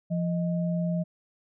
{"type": "tone pair together", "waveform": "sine", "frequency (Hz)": [172.12, 622.3], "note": ["F3", "D#5"], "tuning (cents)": [-25, 0], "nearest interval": "octave + minor seventh", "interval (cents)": 2225, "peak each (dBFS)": [-25, -34], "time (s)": [0.1, 1.04], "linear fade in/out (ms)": 20, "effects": []}